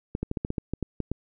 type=clicks; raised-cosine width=3 ms; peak=-15 dBFS; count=11; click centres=0.151 / 0.23 / 0.314 / 0.372 / 0.449 / 0.504 / 0.582 / 0.736 / 0.827 / 1.003 / 1.116 s; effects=none